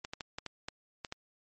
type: clicks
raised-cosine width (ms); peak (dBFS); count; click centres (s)
0.2; -21; 8; 0.049 / 0.135 / 0.208 / 0.385 / 0.463 / 0.685 / 1.048 / 1.124
effects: MP3 32 kbps